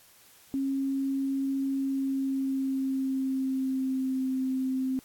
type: tone with pitch glide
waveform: sine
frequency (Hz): 271.4 to 261.2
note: C#4 to C4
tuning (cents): -36 to -3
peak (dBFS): -26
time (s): 0.54-4.99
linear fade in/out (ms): 0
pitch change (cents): -67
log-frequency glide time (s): 1.73-4.29
effects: white hiss -57 dBFS RMS until 5.04 s + AAC 64 kbps